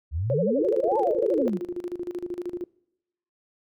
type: exponential two-way sweep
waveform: sine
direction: up then down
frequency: 69.3 to 910 to 167.7 Hz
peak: -24 dBFS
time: 0.11-1.6 s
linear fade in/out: 50 ms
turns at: 0.97 s
type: tone with vibrato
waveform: sine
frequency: 493.9 Hz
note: B4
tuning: in tune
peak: -22 dBFS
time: 0.3-1.48 s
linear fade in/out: 0 ms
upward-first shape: sine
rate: 12 Hz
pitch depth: 270 cents each way
type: tone with tremolo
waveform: sine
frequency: 352.8 Hz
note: F4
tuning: 18 cents sharp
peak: -27 dBFS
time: 0.61-2.64 s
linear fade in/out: 2 ms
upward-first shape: square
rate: 13 Hz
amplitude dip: 80%
effects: noise-tail reverb RT60 0.9 s tail -25 dB re dry